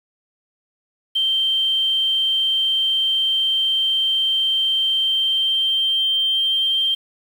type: tone with pitch glide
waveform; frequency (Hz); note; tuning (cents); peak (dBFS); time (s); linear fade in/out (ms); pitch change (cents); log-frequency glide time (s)
sine; 3136 to 3158; G7 to G7; 0 to +12; -16; 1.15-6.95; 10; +12; 5.04-6.83
effects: 7-bit